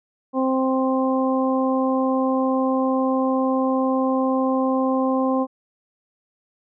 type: harmonic tone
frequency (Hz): 262.2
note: C4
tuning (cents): +4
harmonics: 1 / 2 / 3 / 4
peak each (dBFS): -20 / -23 / -28 / -27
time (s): 0.33-5.47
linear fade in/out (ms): 50
effects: none